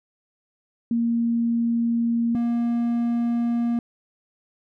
sine / triangle tone pair in turn, 233.1 / 235.9 Hz, A#3 / A#3, 0 / +21 cents, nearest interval unison, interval 21 cents, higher second, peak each -19 / -18 dBFS, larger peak second, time 0.91-2.35 / 2.35-3.79 s, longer neither, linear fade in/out 2 ms, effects none

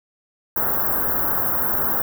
white band-stop noise, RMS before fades -21 dBFS, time 0.56-2.02 s, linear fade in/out 2 ms, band 1600 to 13000 Hz, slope 48 dB/octave, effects none

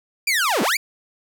sawtooth linear two-way sweep, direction down then up, 2433 to 174.61 to 2433 Hz, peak -14 dBFS, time 0.27-0.77 s, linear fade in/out 5 ms, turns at 0.62 s, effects none

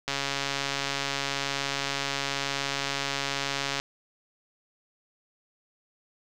click train, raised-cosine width 0.2 ms, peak -11 dBFS, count 518, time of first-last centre 0.08-3.799 s, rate 139 Hz, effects none

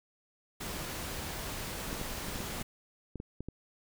pink noise, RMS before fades -39 dBFS, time 0.6-2.63 s, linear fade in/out 10 ms
clicks, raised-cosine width 3 ms, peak -26 dBFS, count 10, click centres 1.929 / 2.014 / 2.284 / 2.358 / 2.404 / 2.614 / 3.157 / 3.201 / 3.406 / 3.486 s
effects none

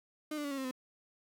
35% pulse tone with pitch steps, 304.8 / 294.4 / 284.4 / 274.7 / 265.3 / 256.3 Hz, D#4 / D4 / C#4 / C#4 / C4 / C4, -36 / +4 / +45 / -16 / +24 / -36 cents, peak -34 dBFS, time 0.31-0.712 s, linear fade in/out 5 ms, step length 67 ms, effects none

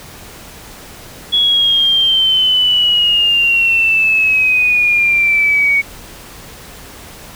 sine exponential sweep, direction down, 3372 to 2231 Hz, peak -9 dBFS, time 1.32-5.82 s, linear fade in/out 20 ms, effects pink hiss -35 dBFS RMS until 7.35 s

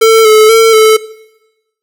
square tone with pitch steps, 447.2 / 432.4 / 450.4 / 436.6 Hz, A4 / A4 / A4 / A4, +28 / -30 / +40 / -13 cents, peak -3 dBFS, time 0.01-0.97 s, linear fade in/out 10 ms, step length 240 ms, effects noise-tail reverb RT60 1.0 s tail -20 dB re dry

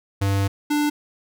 square tone pair in turn, 98.6 / 295.5 Hz, G2 / D4, +11 / +11 cents, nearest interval octave + perfect fifth, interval 1900 cents, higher second, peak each -19 / -19 dBFS, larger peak neither, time 0.21-0.48 / 0.7-0.9 s, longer first, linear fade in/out 10 ms, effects none

